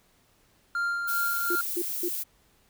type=tone with tremolo; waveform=triangle; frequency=1395 Hz; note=F6; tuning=2 cents flat; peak=-23 dBFS; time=0.75-1.61 s; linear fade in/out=2 ms; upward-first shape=sine; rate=2.7 Hz; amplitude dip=35%
type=noise; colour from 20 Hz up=violet; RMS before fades=-32 dBFS; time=1.07-2.24 s; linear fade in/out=20 ms
type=tone bursts; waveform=sine; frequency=349.3 Hz; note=F4; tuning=in tune; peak=-27 dBFS; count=3; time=1.5-2.085 s; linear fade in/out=5 ms; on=55 ms; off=210 ms
effects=pink hiss -64 dBFS RMS until 2.69 s